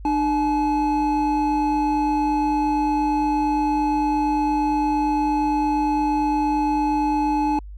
triangle tone pair together, 300.9 / 854 Hz, D4 / G#5, +42 / +48 cents, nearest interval octave + tritone, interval 1806 cents, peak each -19 dBFS, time 0.05-7.59 s, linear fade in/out 2 ms, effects added 50 Hz sine -34 dBFS peak until 7.77 s

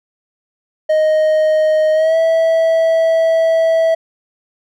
triangle tone with pitch glide, 622.3 to 652.9 Hz, D#5 to E5, 0 to -17 cents, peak -8 dBFS, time 0.89-3.95 s, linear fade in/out 10 ms, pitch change +83 cents, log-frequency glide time 1.93-2.17 s, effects none

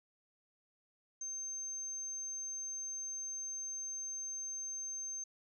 sine tone, 6300 Hz, G8, 8 cents sharp, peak -39 dBFS, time 1.21-5.24 s, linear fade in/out 5 ms, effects none

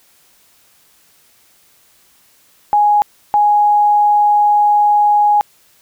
sine tone bursts at uneven times, 830.6 Hz, G#5, in tune, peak -8 dBFS, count 2, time 2.73-3.02 / 3.34-5.41 s, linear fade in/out 0 ms, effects white hiss -52 dBFS RMS until 5.81 s

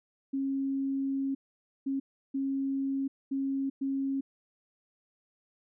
sine tone bursts at uneven times, 271.9 Hz, C#4, 33 cents flat, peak -28 dBFS, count 5, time 0.33-1.35 / 1.86-2 / 2.34-3.08 / 3.31-3.7 / 3.81-4.21 s, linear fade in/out 10 ms, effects none

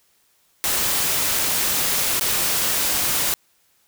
white noise with dropouts, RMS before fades -21 dBFS, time 0.64-3.34 s, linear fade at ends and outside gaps 0 ms, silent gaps 2.196-2.21 s, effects white hiss -62 dBFS RMS until 3.87 s

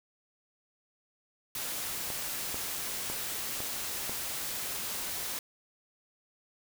white noise, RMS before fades -36 dBFS, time 1.55-5.39 s, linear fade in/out 2 ms
clicks, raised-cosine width 1 ms, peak -24 dBFS, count 5, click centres 2.103 / 2.544 / 3.1 / 3.604 / 4.095 s
effects none

